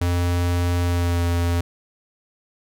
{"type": "tone with pitch glide", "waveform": "square", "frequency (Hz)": [87.7, 86.19], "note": ["F2", "F2"], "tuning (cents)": [8, -22], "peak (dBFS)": -19, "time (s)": [0.01, 1.61], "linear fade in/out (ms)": 5, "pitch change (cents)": -30, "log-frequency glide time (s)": [0.82, 1.24], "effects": []}